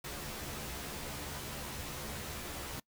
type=noise with comb filter; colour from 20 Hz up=pink; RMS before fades=-42 dBFS; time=0.04-2.8 s; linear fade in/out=5 ms; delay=14 ms; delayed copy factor=+0.85; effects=noise-tail reverb RT60 0.1 s tail -23 dB re dry